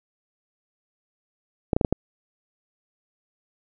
clicks, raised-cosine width 2 ms, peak -6 dBFS, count 5, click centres 1.732 / 1.765 / 1.812 / 1.848 / 1.926 s, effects none

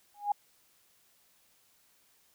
sine tone with exponential growth, 821 Hz, G#5, 20 cents flat, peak -22 dBFS, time 0.14-0.32 s, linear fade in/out 5 ms, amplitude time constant 38 ms, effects white hiss -67 dBFS RMS until 2.34 s

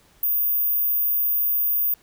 sine tone, 14917 Hz, A#9, in tune, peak -17 dBFS, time 0.23-1.94 s, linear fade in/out 2 ms, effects tanh soft clip ceiling -16 dBFS + pink hiss -57 dBFS RMS until 2.02 s

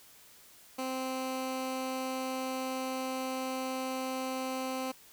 15% pulse tone, 260.6 Hz, C4, 7 cents flat, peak -27 dBFS, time 0.78-4.92 s, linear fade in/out 10 ms, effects white hiss -57 dBFS RMS until 5.12 s

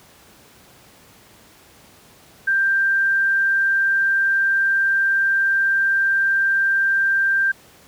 sine tone, 1580 Hz, G6, 13 cents sharp, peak -15 dBFS, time 2.47-7.52 s, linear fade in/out 10 ms, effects pink hiss -49 dBFS RMS until 7.87 s + high-pass 80 Hz 12 dB/octave

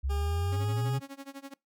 sine exponential sweep, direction up, 65.41 to 134.5 Hz, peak -27 dBFS, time 0.03-1 s, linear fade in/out 20 ms
20% pulse tone with pitch glide, 404.2 to 413.6 Hz, G#4 to G#4, -47 to -7 cents, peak -32 dBFS, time 0.09-0.99 s, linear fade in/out 20 ms, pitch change +40 cents, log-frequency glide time 0.5-0.66 s
sawtooth tone with tremolo, 275.4 Hz, C#4, 11 cents flat, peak -35 dBFS, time 0.52-1.54 s, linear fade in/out 5 ms, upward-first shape sine, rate 12 Hz, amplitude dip 95%
effects noise-tail reverb RT60 0.2 s tail -25 dB re dry

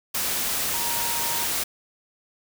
sine tone in noise, 937 Hz, A#5, 9 cents sharp, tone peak -32 dBFS, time 0.73-1.45 s, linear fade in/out 10 ms, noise white, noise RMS -26 dBFS, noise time 0.14-1.64 s, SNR -9 dB, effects none

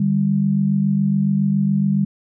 sine tone pair together, 150.92 / 198.1 Hz, D3 / G3, +48 / +18 cents, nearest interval perfect fourth, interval 470 cents, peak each -20 / -16 dBFS, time 0-2.05 s, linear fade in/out 5 ms, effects none

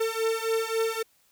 45% pulse beating tone pair, 447.5 / 451.2 Hz, A4 / A4, +29 / +44 cents, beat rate 3.7 Hz, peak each -28 dBFS, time 0-1.03 s, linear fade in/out 10 ms, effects white hiss -65 dBFS RMS until 1.31 s

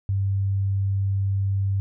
sine tone, 98 Hz, G2, in tune, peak -20 dBFS, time 0.09-1.8 s, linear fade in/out 0 ms, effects none

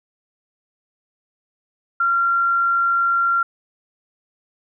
sine tone, 1377 Hz, F6, 25 cents flat, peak -15 dBFS, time 2-3.43 s, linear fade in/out 5 ms, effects none

